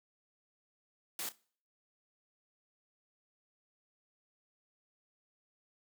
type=noise with echo; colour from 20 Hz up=white; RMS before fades=-39 dBFS; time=1.19-1.29 s; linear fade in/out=2 ms; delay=32 ms; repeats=2; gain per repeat=-15 dB; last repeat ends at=1.354 s; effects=noise-tail reverb RT60 0.5 s tail -24 dB re dry + high-pass 200 Hz 12 dB/octave